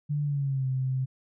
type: tone with pitch glide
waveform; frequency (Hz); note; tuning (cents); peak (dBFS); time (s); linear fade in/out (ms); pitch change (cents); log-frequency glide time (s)
sine; 146.83 to 130.81; D3 to C3; 0 to 0; -25; 0.09-1.06; 20; -200; 0.23-0.67
effects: none

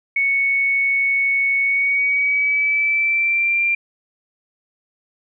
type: tone with pitch glide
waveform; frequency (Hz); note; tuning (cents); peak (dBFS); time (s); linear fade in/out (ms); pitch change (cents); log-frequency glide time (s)
sine; 2217 to 2376; C#7 to D7; 0 to +20; -15; 0.16-3.75; 5; +120; 1.61-3.63
effects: none

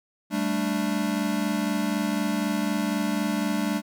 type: chord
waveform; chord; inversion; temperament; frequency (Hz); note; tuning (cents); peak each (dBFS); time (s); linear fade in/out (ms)
square; G suspended second; none; equal; 196 / 220 / 293.7; G3 / A3 / D4; 0 / 0 / 0; -29; 0.3-3.82; 50
effects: none

